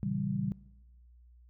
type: chord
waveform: sine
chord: A# diminished seventh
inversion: none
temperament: equal with one note detuned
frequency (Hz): 116.54 / 138.59 / 163.01 / 196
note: A#2 / C#3 / E3 / G3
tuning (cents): 0 / 0 / -19 / 0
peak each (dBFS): -39 / -35 / -38 / -33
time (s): 0.03-0.52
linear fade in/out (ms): 0
effects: noise-tail reverb RT60 1.0 s tail -20 dB re dry + added 60 Hz sine -55 dBFS peak until 1.49 s